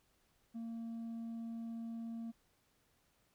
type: tone with hard clipping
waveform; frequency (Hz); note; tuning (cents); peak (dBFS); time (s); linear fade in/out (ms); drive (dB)
triangle; 229.2; A#3; -29; -40; 0.54-2.32; 20; 1
effects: pink hiss -75 dBFS RMS until 3.34 s